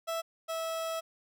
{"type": "tone pair in turn", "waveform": "30% pulse", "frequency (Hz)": [659.3, 652.5], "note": ["E5", "E5"], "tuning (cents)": [0, -18], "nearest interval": "unison", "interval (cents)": 18, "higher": "first", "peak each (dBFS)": [-29, -30], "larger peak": "first", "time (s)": [[0.07, 0.22], [0.48, 1.01]], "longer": "second", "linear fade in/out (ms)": 20, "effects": []}